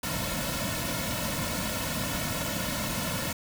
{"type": "noise with comb filter", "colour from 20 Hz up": "pink", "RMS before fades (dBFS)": -31, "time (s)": [0.03, 3.33], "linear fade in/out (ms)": 5, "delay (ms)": 2.5, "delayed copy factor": -1, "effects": []}